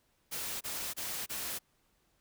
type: noise bursts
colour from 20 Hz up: white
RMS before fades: -38 dBFS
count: 4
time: 0.31-1.591 s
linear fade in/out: 20 ms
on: 300 ms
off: 27 ms
effects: pink hiss -73 dBFS RMS until 2.2 s